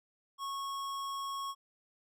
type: tone with hard clipping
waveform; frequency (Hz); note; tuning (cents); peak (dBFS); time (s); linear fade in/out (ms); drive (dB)
sine; 1100; C#6; -14; -38; 0.38-1.55; 50; 17
effects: none